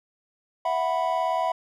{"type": "chord", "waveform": "triangle", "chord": "E suspended second", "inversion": "none", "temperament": "equal with one note detuned", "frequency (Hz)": [659.3, 737, 987.8], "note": ["E5", "F#5", "B5"], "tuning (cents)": [0, -7, 0], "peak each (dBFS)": -25, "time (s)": [0.65, 1.52], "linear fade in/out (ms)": 5, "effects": []}